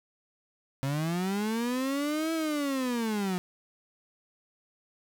35% pulse linear two-way sweep, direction up then down, 132.8 to 328.2 to 177.5 Hz, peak -26 dBFS, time 0.83-3.38 s, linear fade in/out 0 ms, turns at 2.33 s, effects none

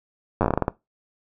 slowing click train, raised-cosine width 1 ms, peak -6 dBFS, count 11, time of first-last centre 0.41-0.681 s, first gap 9 ms, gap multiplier 1.23, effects noise-tail reverb RT60 0.2 s tail -20 dB re dry

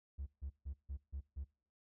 triangle tone bursts, 69.1 Hz, C#2, 5 cents flat, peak -37 dBFS, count 6, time 0.18-1.446 s, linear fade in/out 20 ms, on 86 ms, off 150 ms, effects noise-tail reverb RT60 0.5 s tail -26 dB re dry + tanh soft clip ceiling -36 dBFS

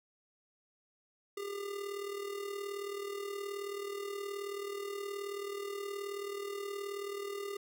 square tone with amplitude modulation, 402.2 Hz, G4, 44 cents sharp, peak -36 dBFS, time 1.37-7.57 s, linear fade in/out 5 ms, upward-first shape sine, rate 38.8 Hz, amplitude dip 60%, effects none

